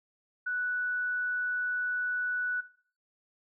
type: tone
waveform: sine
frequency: 1480 Hz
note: F#6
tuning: in tune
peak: -29 dBFS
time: 0.46-2.61 s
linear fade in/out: 10 ms
effects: noise-tail reverb RT60 0.5 s tail -17 dB re dry